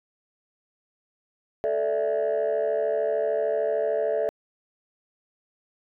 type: chord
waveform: sine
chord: A suspended fourth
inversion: none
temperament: just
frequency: 440 / 586.7 / 660 Hz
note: A4 / D5 / E5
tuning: 0 / -2 / +2 cents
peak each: -25 dBFS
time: 1.64-4.29 s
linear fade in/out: 0 ms
effects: tanh soft clip ceiling -18 dBFS